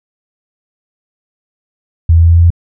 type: tone with pitch steps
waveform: sine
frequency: 82.6 / 83.17 / 83.75 / 84.34 / 84.92 / 85.51 Hz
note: E2 / E2 / E2 / E2 / F2 / F2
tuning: +4 / +16 / +28 / +40 / -48 / -36 cents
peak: -3 dBFS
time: 2.09-2.504 s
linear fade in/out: 5 ms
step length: 69 ms
effects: none